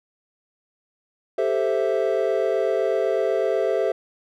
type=chord; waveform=triangle; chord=A minor seventh; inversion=third; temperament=equal; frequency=392 / 440 / 523.3 / 659.3 Hz; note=G4 / A4 / C5 / E5; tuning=0 / 0 / 0 / 0 cents; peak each=-23 dBFS; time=1.38-3.92 s; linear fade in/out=5 ms; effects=none